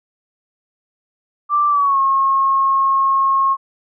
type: tone with pitch glide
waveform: sine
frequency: 1175 to 1083.7 Hz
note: D6 to C#6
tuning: +1 to -40 cents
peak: -12 dBFS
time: 1.49-3.57 s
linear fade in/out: 50 ms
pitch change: -141 cents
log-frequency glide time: 1.69-1.99 s
effects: none